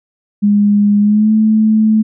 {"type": "tone with pitch glide", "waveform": "sine", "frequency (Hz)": [205.3, 217.4], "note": ["G#3", "A3"], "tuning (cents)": [-20, -21], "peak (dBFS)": -7, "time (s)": [0.42, 2.03], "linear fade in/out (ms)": 20, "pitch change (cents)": 99, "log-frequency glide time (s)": [1, 1.32], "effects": []}